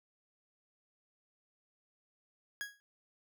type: tone with exponential decay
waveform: 40% pulse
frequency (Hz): 1655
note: G#6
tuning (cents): -6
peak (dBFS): -33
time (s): 2.61-2.8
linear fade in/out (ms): 0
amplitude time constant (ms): 41
effects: none